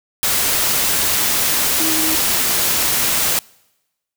sine tone in noise, 316.6 Hz, D#4, 30 cents sharp, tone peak -22 dBFS, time 1.8-2.15 s, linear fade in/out 0 ms, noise white, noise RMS -17 dBFS, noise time 0.23-3.39 s, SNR -8 dB, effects noise-tail reverb RT60 1.0 s tail -26 dB re dry

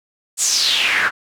pink noise with band-pass filter sweep, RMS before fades -17 dBFS, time 0.37-1.11 s, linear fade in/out 50 ms, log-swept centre 8100 to 1400 Hz, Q 4.4, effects none

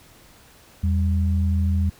sine tone pair together, 82.84 / 196 Hz, E2 / G3, +9 / 0 cents, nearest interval octave + minor third, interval 1491 cents, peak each -18 / -26 dBFS, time 0.83-1.9 s, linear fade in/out 10 ms, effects pink hiss -51 dBFS RMS until 1.99 s

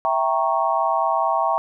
sine chord, E diminished seventh, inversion none, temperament equal with one note detuned, 659.3 / 784 / 932.3 / 1102.3 Hz, E5 / G5 / Bb5 / Db6, 0 / 0 / 0 / -10 cents, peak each -23 dBFS, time 0.05-1.58 s, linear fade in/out 0 ms, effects none

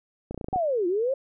clicks, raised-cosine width 2 ms, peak -20 dBFS, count 8, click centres 0.31 / 0.345 / 0.377 / 0.412 / 0.444 / 0.485 / 0.529 / 0.56 s
sine linear two-way sweep, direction down then up, 777 to 337.4 to 556 Hz, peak -22 dBFS, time 0.53-1.14 s, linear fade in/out 5 ms, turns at 0.87 s
effects none

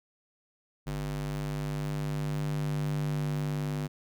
square tone with high-pass filter sweep, 49.89 Hz, G1, 31 cents sharp, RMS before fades -32 dBFS, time 0.86-3.88 s, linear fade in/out 20 ms, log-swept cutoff 100 to 170 Hz, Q 3.1, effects none

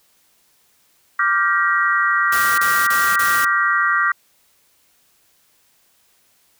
sine chord, G minor seventh, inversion second, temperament equal with one note detuned, 1174.7 / 1396.9 / 1568 / 1904.9 Hz, D6 / F6 / G6 / Bb6, 0 / 0 / 0 / +37 cents, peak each -19 / -20 / -21 / -20 dBFS, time 1.19-4.12 s, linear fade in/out 5 ms
white noise bursts, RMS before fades -25 dBFS, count 4, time 2.32-3.45 s, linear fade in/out 5 ms, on 260 ms, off 30 ms
effects white hiss -59 dBFS RMS until 6.59 s

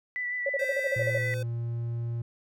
sine tone with vibrato, 1975.5 Hz, B6, in tune, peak -29 dBFS, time 0.16-1.34 s, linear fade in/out 0 ms, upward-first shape sine, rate 6.5 Hz, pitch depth 19 cents each way
sine tone bursts, 554.4 Hz, C#5, in tune, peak -25 dBFS, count 10, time 0.46-1.178 s, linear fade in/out 5 ms, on 34 ms, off 42 ms
square tone with pitch glide, 523.3 to 509.3 Hz, C5 to C5, 0 to -47 cents, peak -35 dBFS, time 0.59-1.43 s, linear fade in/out 5 ms, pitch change -47 cents, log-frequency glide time 0.86-1.24 s
triangle tone, 117.4 Hz, A#2, 13 cents sharp, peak -27 dBFS, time 0.96-2.22 s, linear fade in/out 5 ms
effects none

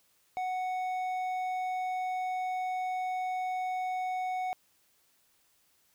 sine tone with hard clipping, 740 Hz, F#5, in tune, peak -32 dBFS, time 0.37-4.53 s, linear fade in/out 0 ms, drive 6 dB, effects white hiss -69 dBFS RMS until 5.94 s

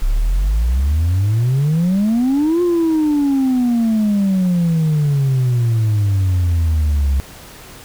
sine exponential two-way sweep, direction up then down, 32.7 to 356.2 to 66.7 Hz, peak -10 dBFS, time 0.02-7.2 s, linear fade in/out 0 ms, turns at 2.62 s, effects tanh soft clip ceiling -11 dBFS + pink hiss -38 dBFS RMS until 7.84 s

